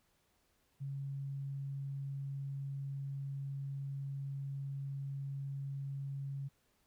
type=tone; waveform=sine; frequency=138.2 Hz; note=C#3; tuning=5 cents flat; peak=-38 dBFS; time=0.8-6.49 s; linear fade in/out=20 ms; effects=pink hiss -75 dBFS RMS until 6.86 s